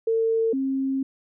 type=tone pair in turn; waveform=sine; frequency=451.1 / 268.2 Hz; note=A4 / C4; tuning=+43 / +43 cents; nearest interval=major sixth; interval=900 cents; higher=first; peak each=-19 / -22 dBFS; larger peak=first; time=0.07-0.53 / 0.53-1.03 s; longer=second; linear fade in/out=5 ms; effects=none